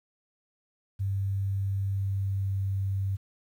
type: tone with pitch glide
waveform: sine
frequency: 98 to 97.21 Hz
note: G2 to G2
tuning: 0 to -14 cents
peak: -26 dBFS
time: 0.99-3.17 s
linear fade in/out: 20 ms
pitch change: -14 cents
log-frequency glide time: 1.95-2.58 s
effects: 10-bit